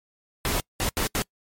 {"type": "noise bursts at uneven times", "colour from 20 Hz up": "pink", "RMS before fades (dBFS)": -25, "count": 4, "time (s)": [[0.45, 0.6], [0.8, 0.89], [0.97, 1.07], [1.15, 1.22]], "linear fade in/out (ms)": 0, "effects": ["noise-tail reverb RT60 0.1 s tail -26 dB re dry", "MP3 64 kbps"]}